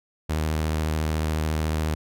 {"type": "tone with vibrato", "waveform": "sawtooth", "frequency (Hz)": 78, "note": "D#2", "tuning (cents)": 5, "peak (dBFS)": -19, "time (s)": [0.29, 1.95], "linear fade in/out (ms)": 10, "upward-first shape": "square", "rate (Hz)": 14, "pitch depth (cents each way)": 21, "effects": []}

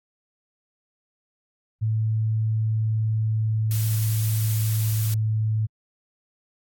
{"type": "tone with pitch glide", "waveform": "sine", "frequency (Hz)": [110, 109.11], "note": ["A2", "A2"], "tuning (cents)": [0, -14], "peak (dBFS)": -20, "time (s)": [1.81, 5.67], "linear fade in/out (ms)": 20, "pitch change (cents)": -14, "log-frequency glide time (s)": [2.47, 5.21]}
{"type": "noise", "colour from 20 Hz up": "blue", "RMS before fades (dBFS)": -32, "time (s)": [3.71, 5.14], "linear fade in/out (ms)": 0}
{"effects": ["AAC 64 kbps"]}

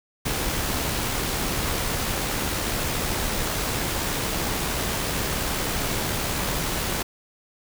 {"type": "noise with amplitude modulation", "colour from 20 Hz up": "pink", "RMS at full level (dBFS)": -25, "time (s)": [0.25, 7.03], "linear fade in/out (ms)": 10, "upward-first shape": "sine", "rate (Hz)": 73.3, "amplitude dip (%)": 25, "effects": []}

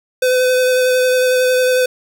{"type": "tone with vibrato", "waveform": "square", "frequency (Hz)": 507, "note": "B4", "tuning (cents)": 45, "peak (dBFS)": -12, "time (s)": [0.22, 1.86], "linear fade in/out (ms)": 5, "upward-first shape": "sine", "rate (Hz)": 11, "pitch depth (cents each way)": 14, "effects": []}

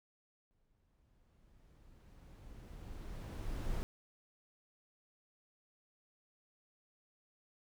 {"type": "noise with exponential growth", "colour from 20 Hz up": "brown", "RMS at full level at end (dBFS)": -37, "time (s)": [0.51, 3.83], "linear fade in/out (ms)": 0, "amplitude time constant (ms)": 720, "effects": []}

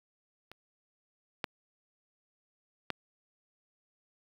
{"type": "clicks", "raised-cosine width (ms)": 0.3, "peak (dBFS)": [-30, -15, -15], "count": 3, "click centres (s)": [0.516, 1.442, 2.903], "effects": ["high-pass 100 Hz 12 dB/octave", "8-bit"]}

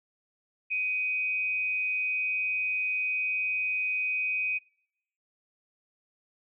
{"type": "tone pair together", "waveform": "sine", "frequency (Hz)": [2301, 2500], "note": ["D7", "D#7"], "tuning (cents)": [-36, 8], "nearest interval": "minor second", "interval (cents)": 144, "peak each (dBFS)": [-37, -27], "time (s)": [0.7, 4.59], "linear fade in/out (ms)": 20, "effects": ["noise-tail reverb RT60 0.7 s tail -24 dB re dry"]}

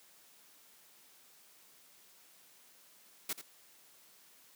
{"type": "noise with echo", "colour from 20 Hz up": "white", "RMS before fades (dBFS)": -36, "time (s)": [3.29, 3.33], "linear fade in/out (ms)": 5, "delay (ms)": 85, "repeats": 1, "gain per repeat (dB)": -11, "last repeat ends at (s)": 3.415, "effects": ["white hiss -62 dBFS RMS until 4.55 s", "high-pass 150 Hz 12 dB/octave"]}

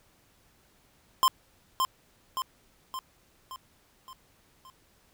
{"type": "tone with echo", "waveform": "square", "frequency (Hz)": 1046.5, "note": "C6", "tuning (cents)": 0, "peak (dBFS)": -19, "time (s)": [1.23, 1.28], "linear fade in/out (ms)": 0, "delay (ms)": 570, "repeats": 6, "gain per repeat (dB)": -5, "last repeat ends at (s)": 4.7, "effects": ["pink hiss -64 dBFS RMS until 5.13 s"]}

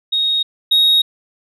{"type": "tone pair in turn", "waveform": "sine", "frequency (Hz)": [3746, 3763], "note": ["A#7", "A#7"], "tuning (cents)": [8, 16], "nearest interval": "unison", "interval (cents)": 8, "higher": "second", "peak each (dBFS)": [-13, -7], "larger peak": "second", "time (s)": [[0.12, 0.43], [0.71, 1.02]], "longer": "neither", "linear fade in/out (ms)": 10, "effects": ["tanh soft clip ceiling -8 dBFS"]}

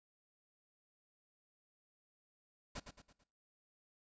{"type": "noise with echo", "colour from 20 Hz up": "pink", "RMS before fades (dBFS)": -44, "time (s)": [2.75, 2.8], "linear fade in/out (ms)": 10, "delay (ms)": 110, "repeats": 4, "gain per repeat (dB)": -7, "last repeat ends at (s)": 3.24, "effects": ["noise-tail reverb RT60 0.6 s tail -22 dB re dry", "resampled to 16000 Hz"]}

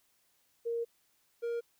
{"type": "tone pair in turn", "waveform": ["sine", "triangle"], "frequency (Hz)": [466.2, 469.4], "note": ["A#4", "A#4"], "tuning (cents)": [0, 12], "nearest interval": "unison", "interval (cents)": 12, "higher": "second", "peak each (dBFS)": [-31, -30], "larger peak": "second", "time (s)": [[0.65, 0.85], [1.42, 1.61]], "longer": "first", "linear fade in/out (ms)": 20, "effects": ["white hiss -72 dBFS RMS until 1.79 s"]}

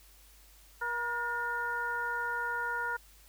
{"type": "harmonic tone with a mistuned harmonic", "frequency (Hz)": 476.7, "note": "A#4", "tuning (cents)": 39, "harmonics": [1, 2, 3, 4], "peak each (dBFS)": [-43, -36, -33, -43], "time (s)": [0.81, 2.97], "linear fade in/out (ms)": 10, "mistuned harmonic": 4, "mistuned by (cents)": -87, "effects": ["added 50 Hz sine -58 dBFS peak until 3.28 s", "white hiss -60 dBFS RMS until 3.28 s"]}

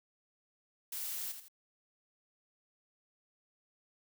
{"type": "noise with echo", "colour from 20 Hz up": "blue", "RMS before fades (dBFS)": -40, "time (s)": [0.92, 1.32], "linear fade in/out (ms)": 5, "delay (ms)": 82, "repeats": 2, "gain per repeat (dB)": -8, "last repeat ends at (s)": 1.484, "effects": []}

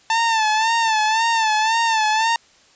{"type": "tone with vibrato", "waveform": "sawtooth", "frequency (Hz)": 889, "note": "A5", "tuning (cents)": 18, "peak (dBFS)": -12, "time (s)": [0.1, 2.36], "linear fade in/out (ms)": 2, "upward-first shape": "sine", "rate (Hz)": 1.9, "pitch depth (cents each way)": 68, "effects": ["white hiss -53 dBFS RMS until 2.75 s", "resampled to 16000 Hz"]}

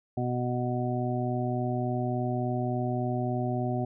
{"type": "harmonic tone", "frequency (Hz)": 123.47, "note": "B2", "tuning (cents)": 0, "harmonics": [1, 2, 3, 5, 6], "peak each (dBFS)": [-30, -32, -35, -36, -35], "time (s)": [0.17, 3.85], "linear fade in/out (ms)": 5, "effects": []}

